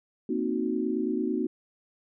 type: chord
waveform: sine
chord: C half-diminished seventh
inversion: third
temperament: equal with one note detuned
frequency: 233.1 / 262.5 / 311.1 / 370 Hz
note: Bb3 / C4 / Eb4 / Gb4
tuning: 0 / +6 / 0 / 0 cents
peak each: -31 dBFS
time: 0.29-1.47 s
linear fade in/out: 5 ms
effects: none